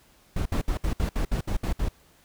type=noise bursts; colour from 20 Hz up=brown; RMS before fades=-25 dBFS; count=10; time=0.36-1.887 s; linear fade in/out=5 ms; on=96 ms; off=63 ms; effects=pink hiss -59 dBFS RMS until 2.24 s